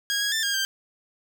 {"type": "tone with pitch steps", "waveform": "15% pulse", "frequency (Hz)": [1637, 1654, 1777, 1620, 1574], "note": ["G#6", "G#6", "A6", "G#6", "G6"], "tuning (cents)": [-25, -8, 17, -43, 7], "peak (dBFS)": -17, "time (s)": [0.1, 0.65], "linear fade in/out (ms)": 0, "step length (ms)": 110, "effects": []}